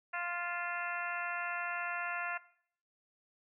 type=harmonic tone with a mistuned harmonic; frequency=349.2 Hz; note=F4; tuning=in tune; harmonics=2 / 3 / 4 / 5 / 6 / 7 / 8; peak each=-42 / -43 / -40 / -41 / -45 / -47 / -46 dBFS; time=0.13-2.38 s; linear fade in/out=10 ms; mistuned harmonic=8; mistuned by=-58 cents; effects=noise-tail reverb RT60 0.6 s tail -18 dB re dry